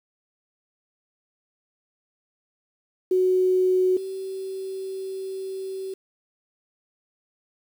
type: tone pair in turn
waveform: sine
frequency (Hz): 370 / 382.4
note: F#4 / G4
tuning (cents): 0 / -43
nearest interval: minor second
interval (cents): 57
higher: second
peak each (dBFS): -17 / -29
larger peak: first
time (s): 3.11-3.97 / 3.97-5.94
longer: second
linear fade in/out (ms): 5
effects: 8-bit